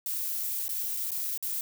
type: noise with dropouts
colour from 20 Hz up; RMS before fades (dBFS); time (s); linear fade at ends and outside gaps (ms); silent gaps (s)
violet; -32; 0.06-1.61; 1; 0.681-0.692 / 0.967-0.971 / 1.107-1.117 / 1.376-1.426
effects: none